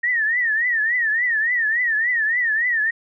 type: tone with vibrato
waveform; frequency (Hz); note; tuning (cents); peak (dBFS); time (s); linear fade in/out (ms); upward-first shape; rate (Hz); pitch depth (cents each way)
sine; 1848; A#6; -16; -17; 0.03-2.91; 10; triangle; 3.5; 160
effects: none